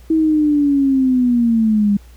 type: linear sweep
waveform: sine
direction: down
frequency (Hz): 323 to 200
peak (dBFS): -11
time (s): 0.1-1.97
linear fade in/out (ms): 5
effects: added 60 Hz sine -39 dBFS peak until 2.16 s + pink hiss -51 dBFS RMS until 2.16 s